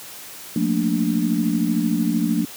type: chord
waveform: sine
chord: Bb major seventh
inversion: second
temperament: equal with one note detuned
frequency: 177.77 / 220 / 233.1 / 293.7 Hz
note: F3 / A3 / Bb3 / D4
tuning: +31 / 0 / 0 / 0 cents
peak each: -23 dBFS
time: 0.56-2.45 s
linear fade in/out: 2 ms
effects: white hiss -38 dBFS RMS until 2.56 s + high-pass 100 Hz 12 dB/octave